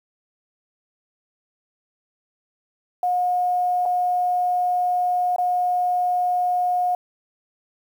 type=tone with dropouts; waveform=sine; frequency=720 Hz; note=F#5; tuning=47 cents flat; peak=-18 dBFS; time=3.03-6.95 s; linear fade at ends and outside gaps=2 ms; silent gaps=3.855-3.859 / 5.362-5.383 s; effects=8-bit